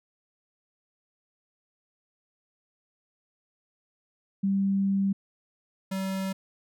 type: tone pair in turn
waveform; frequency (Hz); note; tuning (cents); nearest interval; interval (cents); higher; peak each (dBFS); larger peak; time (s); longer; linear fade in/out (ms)
sine / square; 196 / 191.52; G3 / G3; 0 / -40; unison; 40; first; -22 / -29; first; 4.43-5.13 / 5.91-6.33; first; 10
effects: none

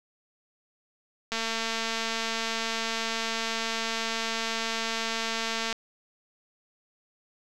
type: click train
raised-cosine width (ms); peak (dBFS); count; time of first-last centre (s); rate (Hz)
0.2; -13; 997; 1.32-5.727; 226
effects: none

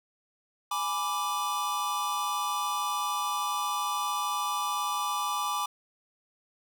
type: chord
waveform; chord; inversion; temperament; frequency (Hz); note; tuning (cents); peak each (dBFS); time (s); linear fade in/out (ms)
square; G# diminished; none; equal; 830.6 / 987.8 / 1174.7; G#5 / B5 / D6; 0 / 0 / 0; -36 / -35 / -31; 0.71-5.66; 5
effects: none

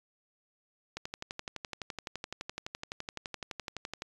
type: click train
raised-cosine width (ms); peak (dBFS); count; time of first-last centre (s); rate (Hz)
0.2; -20; 37; 0.97-4.021; 11.8
effects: resampled to 24000 Hz

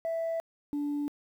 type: tone pair in turn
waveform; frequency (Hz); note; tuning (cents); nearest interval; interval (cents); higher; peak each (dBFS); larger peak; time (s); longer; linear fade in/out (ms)
sine; 659.3 / 290.5; E5 / D4; 0 / -19; octave + major second; 1419; first; -27; neither; 0.05-0.4 / 0.73-1.08; neither; 0
effects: tanh soft clip ceiling -27 dBFS + 10-bit

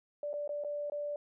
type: tone with dropouts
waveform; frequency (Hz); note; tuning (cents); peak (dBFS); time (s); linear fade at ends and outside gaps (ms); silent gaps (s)
sine; 585; D5; -7; -34; 0.23-1.16; 2; 0.331-0.338 / 0.477-0.492 / 0.638-0.646 / 0.899-0.92
effects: none

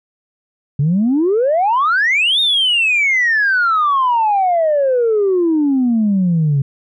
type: exponential two-way sweep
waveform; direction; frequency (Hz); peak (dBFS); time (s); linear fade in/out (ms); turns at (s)
sine; up then down; 135.1 to 3729 to 135.1; -10; 0.79-6.62; 5; 2.4
effects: tanh soft clip ceiling -8 dBFS

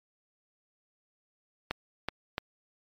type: clicks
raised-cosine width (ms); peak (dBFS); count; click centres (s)
0.3; -14 / -14 / -14; 3; 1.71 / 2.086 / 2.381
effects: MP3 96 kbps

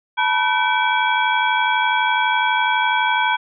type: tone cluster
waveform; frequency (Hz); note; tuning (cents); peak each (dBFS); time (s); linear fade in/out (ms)
sine; 876 / 968 / 1523 / 2311 / 3311; A5 / B5 / F#6 / D7 / G#7; -8 / -35 / +50 / -28 / -6; -21 / -20 / -21 / -24 / -26; 0.17-3.37; 20
effects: none

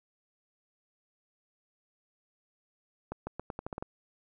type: accelerating click train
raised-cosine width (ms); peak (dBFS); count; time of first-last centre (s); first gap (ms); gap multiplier
1; -22; 9; 3.12-3.825; 150; 0.84
effects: none

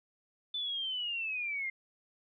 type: linear sweep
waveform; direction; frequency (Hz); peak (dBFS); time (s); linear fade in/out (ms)
sine; down; 3526 to 2083; -33; 0.54-1.7; 5
effects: none

